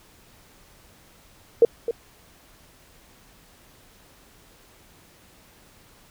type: tone with echo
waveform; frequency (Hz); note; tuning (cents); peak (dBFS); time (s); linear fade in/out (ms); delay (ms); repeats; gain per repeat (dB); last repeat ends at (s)
sine; 466.2; A#4; 0; -9; 1.62-1.65; 2; 260; 1; -12; 1.91
effects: pink hiss -54 dBFS RMS until 6.1 s